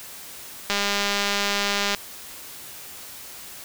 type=click train; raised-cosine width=0.2 ms; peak=-6 dBFS; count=253; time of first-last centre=0.7-1.948 s; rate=202 Hz; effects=white hiss -40 dBFS RMS until 3.64 s